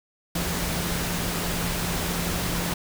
sine tone in noise, 173.3 Hz, F3, 13 cents flat, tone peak -31 dBFS, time 0.35-2.74 s, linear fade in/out 5 ms, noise pink, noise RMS -28 dBFS, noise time 0.35-2.74 s, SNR -6 dB, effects none

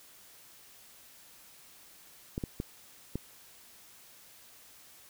clicks, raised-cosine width 3 ms, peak -20 dBFS, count 4, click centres 2.379 / 2.438 / 2.601 / 3.156 s, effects white hiss -56 dBFS RMS until 5.09 s

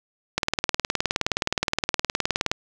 click train, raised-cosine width 0.2 ms, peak -4 dBFS, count 42, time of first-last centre 0.38-2.515 s, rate 19.2 Hz, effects none

